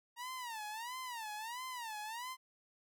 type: tone with vibrato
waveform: sawtooth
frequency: 932.3 Hz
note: A#5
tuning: in tune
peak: -38 dBFS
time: 0.16-2.37 s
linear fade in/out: 50 ms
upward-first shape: sine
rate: 1.5 Hz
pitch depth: 180 cents each way
effects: none